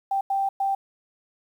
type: tone bursts at uneven times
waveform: sine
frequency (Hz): 784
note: G5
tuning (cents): 0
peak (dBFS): -21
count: 3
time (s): 0.11-0.21 / 0.3-0.49 / 0.6-0.75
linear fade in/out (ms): 5
effects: 9-bit